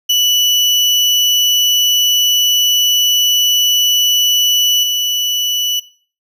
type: tone with level steps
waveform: 35% pulse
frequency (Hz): 2960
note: F#7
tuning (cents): 0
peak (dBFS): -8 / -12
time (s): 0.09-5.8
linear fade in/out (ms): 10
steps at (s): 4.83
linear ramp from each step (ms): 5
effects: noise-tail reverb RT60 0.4 s tail -17 dB re dry